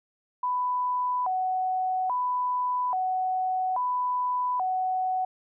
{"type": "tone with vibrato", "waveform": "sine", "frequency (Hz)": 861, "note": "A5", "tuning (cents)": -38, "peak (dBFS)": -24, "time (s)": [0.43, 5.25], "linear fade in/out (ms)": 5, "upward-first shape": "square", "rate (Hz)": 0.6, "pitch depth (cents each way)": 250, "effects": []}